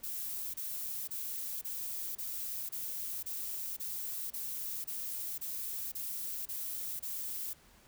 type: noise bursts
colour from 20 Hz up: violet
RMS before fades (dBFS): -39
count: 14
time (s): 0.03-7.534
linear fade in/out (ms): 10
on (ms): 510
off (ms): 28
effects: pink hiss -62 dBFS RMS until 7.87 s